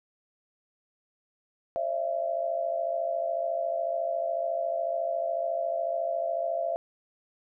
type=tone cluster; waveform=sine; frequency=538 / 620 / 674 Hz; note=C5 / D#5 / E5; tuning=+48 / -6 / +38 cents; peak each=-35 / -34 / -28 dBFS; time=1.76-6.76 s; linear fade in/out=0 ms; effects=none